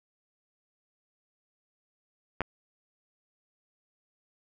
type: clicks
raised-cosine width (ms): 0.5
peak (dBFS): -12 / -19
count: 2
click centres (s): 2.407 / 2.417
effects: none